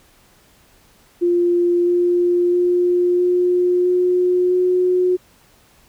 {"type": "tone with pitch steps", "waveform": "sine", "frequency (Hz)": [349.2, 352, 354.9, 357.8, 360.7, 363.6], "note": ["F4", "F4", "F4", "F4", "F#4", "F#4"], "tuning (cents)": [0, 14, 28, 42, -44, -30], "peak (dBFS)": -13, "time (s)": [1.21, 5.17], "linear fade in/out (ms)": 20, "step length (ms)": 660, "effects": ["pink hiss -53 dBFS RMS until 5.88 s"]}